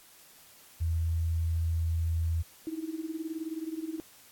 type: tone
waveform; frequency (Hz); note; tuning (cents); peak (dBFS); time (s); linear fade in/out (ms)
sine; 82.41; E2; 0; -26; 0.8-2.43; 20
type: tone with tremolo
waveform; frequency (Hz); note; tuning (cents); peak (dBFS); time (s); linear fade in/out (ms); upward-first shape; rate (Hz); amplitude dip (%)
sine; 320; D#4; +49; -30; 2.67-4; 0; sine; 19; 80
effects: white hiss -56 dBFS RMS until 4.31 s + AAC 64 kbps